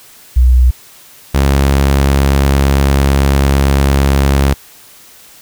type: tone pair in turn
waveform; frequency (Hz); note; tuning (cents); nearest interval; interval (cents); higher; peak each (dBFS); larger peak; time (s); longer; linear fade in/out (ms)
sine / sawtooth; 62.2 / 68.92; B1 / C#2; +13 / -9; major second; 178; second; -4; neither; 0.36-0.71 / 1.34-4.54; second; 10
effects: white hiss -40 dBFS RMS until 5.41 s